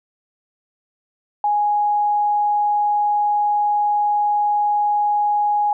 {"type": "tone", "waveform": "sine", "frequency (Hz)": 830, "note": "G#5", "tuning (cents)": -1, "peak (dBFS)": -15, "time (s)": [1.44, 5.73], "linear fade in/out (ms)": 2, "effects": []}